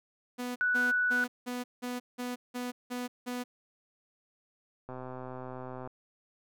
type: tone bursts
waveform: sawtooth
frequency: 246.9 Hz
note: B3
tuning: in tune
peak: -30 dBFS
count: 9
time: 0.38-3.44 s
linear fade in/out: 20 ms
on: 180 ms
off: 180 ms
type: tone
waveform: sine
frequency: 1480 Hz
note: F#6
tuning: in tune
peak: -25 dBFS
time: 0.61-1.24 s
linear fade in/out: 0 ms
type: click train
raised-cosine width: 1 ms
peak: -28 dBFS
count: 127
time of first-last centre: 4.89-5.874 s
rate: 128 Hz
effects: none